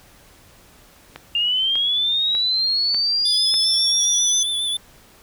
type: click train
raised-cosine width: 0.3 ms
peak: -17 dBFS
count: 5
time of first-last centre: 1.16-3.541 s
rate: 1.68 Hz
type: linear sweep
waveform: sine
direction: up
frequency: 2794 to 6120 Hz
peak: -17 dBFS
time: 1.35-4.43 s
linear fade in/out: 2 ms
type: tone with vibrato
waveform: square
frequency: 3490 Hz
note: A7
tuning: 15 cents flat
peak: -21 dBFS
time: 3.25-4.77 s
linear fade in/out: 5 ms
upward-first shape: sine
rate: 7.4 Hz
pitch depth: 32 cents each way
effects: pink hiss -50 dBFS RMS until 5.22 s